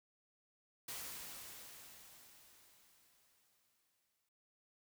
white noise with exponential decay, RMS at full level -45 dBFS, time 0.88-4.29 s, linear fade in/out 5 ms, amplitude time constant 740 ms, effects noise-tail reverb RT60 0.1 s tail -19 dB re dry

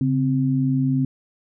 sine tone pair together, 138.55 / 261.3 Hz, C#3 / C4, -1 / -2 cents, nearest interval major seventh, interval 1099 cents, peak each -20 dBFS, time 0.01-1.05 s, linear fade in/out 2 ms, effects none

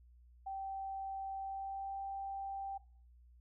sine tone with pitch glide, 777 to 784.2 Hz, G5 to G5, -16 to 0 cents, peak -39 dBFS, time 0.46-2.78 s, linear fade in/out 10 ms, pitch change +16 cents, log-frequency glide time 1.38-2 s, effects noise-tail reverb RT60 0.4 s tail -17 dB re dry + added 60 Hz sine -59 dBFS peak until 3.4 s

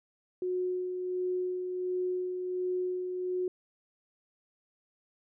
sine tone with tremolo, 364.7 Hz, F#4, 25 cents flat, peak -28 dBFS, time 0.42-3.48 s, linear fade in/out 2 ms, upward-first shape sine, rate 1.4 Hz, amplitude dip 40%, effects none

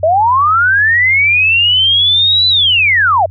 sine linear two-way sweep, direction up then down, 600 to 4017 to 600 Hz, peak -7 dBFS, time 0.03-3.26 s, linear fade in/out 5 ms, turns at 2.48 s, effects added 93 Hz sine -26 dBFS peak until 3.3 s

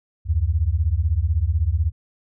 sine beating tone pair, 72.4 / 88.4 Hz, D2 / F2, -24 / +22 cents, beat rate 16 Hz, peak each -20 dBFS, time 0.25-1.92 s, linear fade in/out 50 ms, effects none

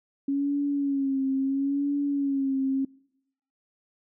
sine tone with vibrato, 276.3 Hz, C#4, 6 cents flat, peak -23 dBFS, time 0.28-2.85 s, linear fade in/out 5 ms, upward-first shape sine, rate 0.74 Hz, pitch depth 56 cents each way, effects noise-tail reverb RT60 0.8 s tail -25 dB re dry

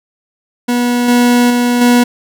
40% pulse tone with level steps, 243 Hz, B3, 28 cents flat, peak -10 / -6 / -9 / -5 dBFS, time 0.68-2.04 s, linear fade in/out 10 ms, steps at 1.08 / 1.5 / 1.81 s, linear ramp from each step 5 ms, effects none

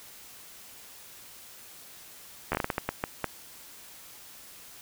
slowing click train, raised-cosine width 0.5 ms, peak -12 dBFS, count 11, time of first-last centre 2.52-3.243 s, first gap 12 ms, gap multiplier 1.37, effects white hiss -49 dBFS RMS until 4.81 s

